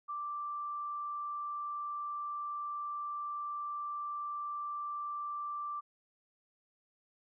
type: tone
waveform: sine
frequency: 1174.7 Hz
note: D6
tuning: in tune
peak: -36 dBFS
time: 0.08-5.81 s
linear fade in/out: 20 ms
effects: none